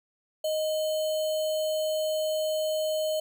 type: tone with sample-and-hold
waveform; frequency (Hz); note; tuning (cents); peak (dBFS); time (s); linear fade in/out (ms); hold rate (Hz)
sine; 622.3; D#5; 0; -25; 0.44-3.2; 5; 3675
effects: none